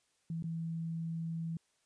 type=tone with dropouts; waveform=sine; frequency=164.5 Hz; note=E3; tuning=3 cents flat; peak=-35 dBFS; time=0.3-1.57 s; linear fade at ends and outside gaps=2 ms; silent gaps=0.425-0.44 s; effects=white hiss -75 dBFS RMS until 1.85 s + resampled to 22050 Hz